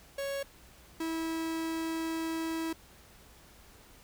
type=tone pair in turn; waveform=45% pulse; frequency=554.4 / 325.3 Hz; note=C#5 / E4; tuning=0 / -23 cents; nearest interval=major sixth; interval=923 cents; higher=first; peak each=-33 / -32 dBFS; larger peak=second; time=0.18-0.43 / 1-2.73 s; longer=second; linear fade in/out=5 ms; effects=added 60 Hz sine -62 dBFS peak until 4.03 s + pink hiss -57 dBFS RMS until 4.03 s